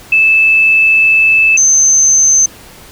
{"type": "tone pair in turn", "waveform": "sine", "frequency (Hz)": [2625, 6224], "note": ["E7", "G8"], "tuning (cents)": [-8, -13], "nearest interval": "octave + minor third", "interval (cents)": 1495, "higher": "second", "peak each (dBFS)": -5, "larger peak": "neither", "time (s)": [[0.12, 1.57], [1.57, 2.46]], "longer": "first", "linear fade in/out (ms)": 5, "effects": ["pink hiss -36 dBFS RMS until 2.91 s"]}